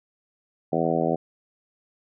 harmonic tone, 82.41 Hz, E2, in tune, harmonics 2 / 3 / 4 / 5 / 6 / 7 / 8 / 9, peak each -29 / -29 / -29 / -29 / -29 / -29 / -29 / -29 dBFS, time 0.72-1.16 s, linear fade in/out 10 ms, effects none

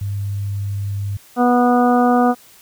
sine tone, 100.4 Hz, G2, 42 cents sharp, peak -20 dBFS, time 0.01-1.17 s, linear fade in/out 5 ms
harmonic tone, 245 Hz, B3, 14 cents flat, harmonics 1 / 2 / 3 / 4 / 5 / 6, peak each -14 / -19 / -16 / -28 / -22 / -29 dBFS, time 1.36-2.35 s, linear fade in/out 50 ms
effects white hiss -47 dBFS RMS until 2.61 s

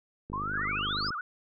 click train, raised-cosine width 3 ms, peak -27 dBFS, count 42, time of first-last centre 0.3-1.106 s, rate 50.9 Hz
sine exponential sweep, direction up, 986 to 5270 Hz, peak -31 dBFS, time 0.33-1.1 s, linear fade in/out 5 ms
sine tone with vibrato, 1318.5 Hz, E6, in tune, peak -32 dBFS, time 0.54-1.21 s, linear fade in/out 2 ms, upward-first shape sine, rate 14 Hz, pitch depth 210 cents each way
effects none

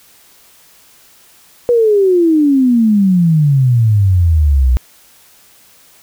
sine exponential sweep, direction down, 490.4 to 59.9 Hz, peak -7 dBFS, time 1.69-4.77 s, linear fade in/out 0 ms, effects white hiss -46 dBFS RMS until 6.02 s

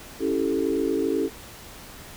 sine chord, A dominant seventh, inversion first, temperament equal, 277.2 / 329.6 / 392 / 440 Hz, C#4 / E4 / G4 / A4, 0 / 0 / 0 / 0 cents, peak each -27 dBFS, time 0.19-1.3 s, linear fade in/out 50 ms, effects pink hiss -43 dBFS RMS until 2.16 s

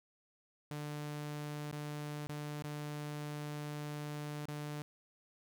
sawtooth tone with dropouts, 148.4 Hz, D3, 18 cents sharp, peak -36 dBFS, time 0.71-4.82 s, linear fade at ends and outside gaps 0 ms, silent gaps 1.713-1.726 / 2.27-2.293 / 2.623-2.641 / 4.455-4.484 s, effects none

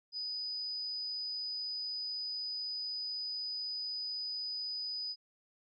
sine tone, 4978 Hz, D#8, in tune, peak -36 dBFS, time 0.12-5.16 s, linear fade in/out 50 ms, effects none

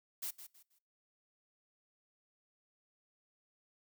blue noise with echo, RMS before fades -40 dBFS, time 0.22-0.31 s, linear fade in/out 10 ms, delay 160 ms, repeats 3, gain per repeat -11 dB, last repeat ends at 0.79 s, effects noise-tail reverb RT60 0.4 s tail -23 dB re dry

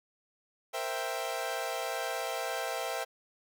sawtooth chord, C dominant seventh, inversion third, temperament equal with one note detuned, 466.2 / 523.3 / 661.5 / 784 Hz, Bb4 / C5 / E5 / G5, 0 / 0 / +6 / 0 cents, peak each -37 / -35 / -33 / -34 dBFS, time 0.73-3.05 s, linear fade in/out 20 ms, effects none

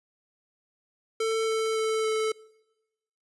square tone with pitch steps, 445.7 / 442.9 / 440.1 / 437.3 Hz, A4 / A4 / A4 / A4, +22 / +11 / 0 / -11 cents, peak -25 dBFS, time 1.2-2.32 s, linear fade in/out 5 ms, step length 280 ms, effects noise-tail reverb RT60 1.0 s tail -23 dB re dry + resampled to 24000 Hz

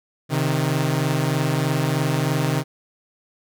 sawtooth tone pair together, 132.41 / 155.6 Hz, C3 / D#3, +21 / 0 cents, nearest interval minor third, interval 279 cents, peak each -18 dBFS, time 0.29-2.64 s, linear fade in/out 50 ms, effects none

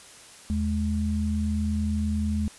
sine tone pair together, 79.85 / 211.1 Hz, D#2 / G#3, +45 / +29 cents, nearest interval octave + perfect fourth, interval 1684 cents, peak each -26 dBFS, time 0.5-2.48 s, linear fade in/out 0 ms, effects white hiss -48 dBFS RMS until 2.58 s + resampled to 24000 Hz

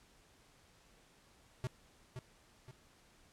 square tone with echo, 127.3 Hz, C3, 47 cents flat, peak -36 dBFS, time 1.64-1.67 s, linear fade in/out 0 ms, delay 520 ms, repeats 2, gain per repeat -7 dB, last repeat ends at 2.71 s, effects pink hiss -66 dBFS RMS until 3.32 s + low-pass 10000 Hz 12 dB/octave

